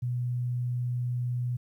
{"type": "tone", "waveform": "sine", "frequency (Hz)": 123, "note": "B2", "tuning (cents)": -7, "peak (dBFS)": -27, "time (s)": [0.02, 1.57], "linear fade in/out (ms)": 10, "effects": ["11-bit"]}